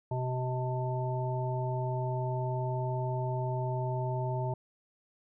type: harmonic tone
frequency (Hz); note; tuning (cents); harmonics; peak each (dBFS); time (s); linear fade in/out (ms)
127.1; C3; -50; 1 / 3 / 5 / 7; -31 / -39 / -38 / -38; 0.11-4.54; 5
effects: none